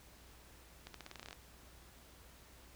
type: accelerating click train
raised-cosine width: 0.2 ms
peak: -30 dBFS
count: 12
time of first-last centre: 0.87-1.329 s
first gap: 73 ms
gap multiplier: 0.88
effects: added 60 Hz sine -62 dBFS peak until 2.75 s + pink hiss -61 dBFS RMS until 2.75 s